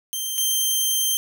10% pulse tone pair in turn, 3145 / 3145 Hz, G7 / G7, +5 / +5 cents, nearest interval unison, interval 0 cents, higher neither, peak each -17 / -11 dBFS, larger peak second, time 0.13-0.38 / 0.38-1.17 s, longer second, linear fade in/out 0 ms, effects none

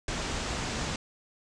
pink low-pass noise, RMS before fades -33 dBFS, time 0.08-0.96 s, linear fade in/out 2 ms, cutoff 8000 Hz, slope 48 dB/octave, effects none

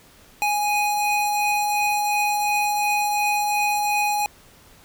square tone pair together, 830.6 / 2489 Hz, G#5 / D#7, 0 / 0 cents, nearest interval octave + perfect fifth, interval 1900 cents, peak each -21 / -27 dBFS, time 0.42-4.26 s, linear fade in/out 0 ms, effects pink hiss -51 dBFS RMS until 4.84 s

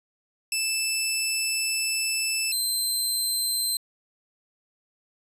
15% pulse tone pair in turn, 2637 / 4111 Hz, E7 / C8, 0 / -31 cents, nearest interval minor sixth, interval 769 cents, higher second, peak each -17 dBFS, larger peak neither, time 0.52-2.52 / 2.52-3.77 s, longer first, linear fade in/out 2 ms, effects resampled to 32000 Hz

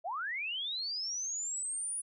sine linear sweep, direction up, 602 to 9900 Hz, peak -34 dBFS, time 0.04-2.02 s, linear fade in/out 20 ms, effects none

